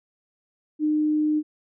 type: tone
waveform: sine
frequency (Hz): 304.3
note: D#4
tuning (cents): -38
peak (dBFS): -19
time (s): 0.79-1.43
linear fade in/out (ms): 50
effects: none